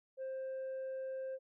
sine tone, 527 Hz, C5, 12 cents sharp, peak -36 dBFS, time 0.17-1.39 s, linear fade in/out 50 ms, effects tanh soft clip ceiling -38 dBFS

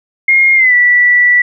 sine tone with pitch glide, 2137 to 1959.6 Hz, C7 to B6, +36 to -14 cents, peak -5 dBFS, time 0.28-1.42 s, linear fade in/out 5 ms, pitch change -150 cents, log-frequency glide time 0.55-0.74 s, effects none

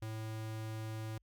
square tone, 110 Hz, A2, in tune, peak -40 dBFS, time 0.02-1.18 s, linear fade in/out 5 ms, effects added 50 Hz sine -70 dBFS peak until 1.22 s

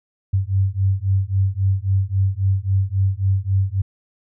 sine beating tone pair, 94.9 / 98.6 Hz, F#2 / G2, +44 / +11 cents, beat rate 3.7 Hz, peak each -19 dBFS, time 0.33-3.82 s, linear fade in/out 10 ms, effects none

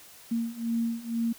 sine beating tone pair, 229.7 / 231.8 Hz, A#3 / A#3, -25 / -10 cents, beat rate 2.1 Hz, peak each -31 / -29 dBFS, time 0.31-1.33 s, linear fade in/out 10 ms, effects white hiss -51 dBFS RMS until 1.38 s

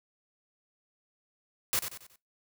white noise with echo, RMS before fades -28 dBFS, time 1.73-1.79 s, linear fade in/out 0 ms, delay 92 ms, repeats 4, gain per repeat -8 dB, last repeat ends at 2.158 s, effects noise-tail reverb RT60 0.2 s tail -21 dB re dry

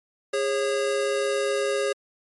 square tone pair together, 408.5 / 546.3 Hz, G#4 / C#5, -29 / -25 cents, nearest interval perfect fourth, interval 504 cents, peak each -26 dBFS, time 0.33-1.93 s, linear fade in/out 10 ms, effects MP3 48 kbps

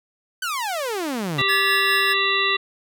sawtooth exponential sweep, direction down, 1557 to 126.9 Hz, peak -20 dBFS, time 0.42-1.42 s, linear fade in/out 5 ms
harmonic tone, 392 Hz, G4, in tune, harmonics 1 / 3 / 5 / 7 / 9 / 10, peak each -28 / -24 / -23 / -24 / -28 / -25 dBFS, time 1.38-2.57 s, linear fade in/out 10 ms
square tone with tremolo, 1710 Hz, A6, 50 cents flat, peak -21 dBFS, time 1.48-2.14 s, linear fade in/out 20 ms, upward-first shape sine, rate 4.9 Hz, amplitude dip 40%
effects none

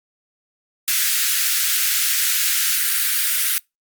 white high-pass noise, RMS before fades -19 dBFS, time 0.88-3.58 s, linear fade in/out 0 ms, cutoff 1400 Hz, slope 48 dB/octave, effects noise-tail reverb RT60 0.2 s tail -26 dB re dry + Opus 48 kbps

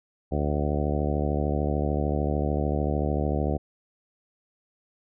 harmonic tone with a mistuned harmonic, 73.42 Hz, D2, in tune, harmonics 1 / 2 / 3 / 4 / 5 / 6 / 7 / 8 / 9 / 10, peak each -27 / -30 / -32 / -33 / -34 / -35 / -35 / -36 / -37 / -37 dBFS, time 0.31-3.58 s, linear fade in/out 20 ms, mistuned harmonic 10, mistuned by +34 cents, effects none

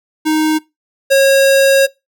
square tone pair in turn, 311.1 / 544.6 Hz, D#4 / C#5, 0 / -31 cents, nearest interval minor seventh, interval 969 cents, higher second, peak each -12 / -7 dBFS, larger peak second, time 0.25-0.59 / 1.1-1.87 s, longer second, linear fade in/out 20 ms, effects noise-tail reverb RT60 0.2 s tail -21 dB re dry

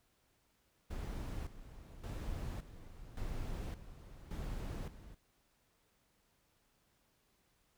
brown noise with tremolo, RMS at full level -41 dBFS, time 0.9-5.15 s, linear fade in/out 10 ms, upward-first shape square, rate 0.88 Hz, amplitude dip 75%, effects pink hiss -75 dBFS RMS until 7.77 s

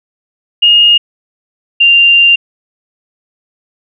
sine tone pair in turn, 2849 / 2786 Hz, F7 / F7, +34 / -5 cents, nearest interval unison, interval 39 cents, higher first, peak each -3 dBFS, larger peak neither, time 0.62-0.98 / 1.8-2.36 s, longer second, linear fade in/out 10 ms, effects none

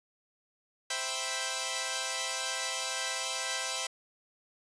5% pulse chord, C major seventh, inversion none, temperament equal, 523.3 / 659.3 / 784 / 987.8 Hz, C5 / E5 / G5 / B5, 0 / 0 / 0 / 0 cents, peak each -26 dBFS, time 0.9-3.87 s, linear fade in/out 5 ms, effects resampled to 22050 Hz

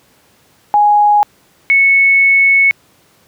sine tone pair in turn, 830 / 2206 Hz, G#5 / C#7, -1 / -9 cents, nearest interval octave + perfect fourth, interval 1692 cents, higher second, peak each -6 dBFS, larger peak neither, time 0.74-1.23 / 1.7-2.71 s, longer second, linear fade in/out 0 ms, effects pink hiss -51 dBFS RMS until 3.27 s + high-pass 100 Hz 12 dB/octave

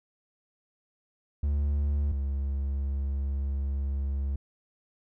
triangle tone pair in turn, 72 / 69 Hz, D2 / C#2, -34 / -7 cents, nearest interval minor second, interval 73 cents, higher first, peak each -22 / -25 dBFS, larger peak first, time 1.43-2.12 / 2.12-4.36 s, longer second, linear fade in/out 5 ms, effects none

